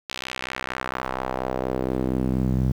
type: tone with band-pass filter sweep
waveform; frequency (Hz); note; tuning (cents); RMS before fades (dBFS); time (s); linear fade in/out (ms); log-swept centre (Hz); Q
sawtooth; 64.3; C2; -30; -26; 0.09-2.72; 5; 3600 to 140; 1.4
effects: 8-bit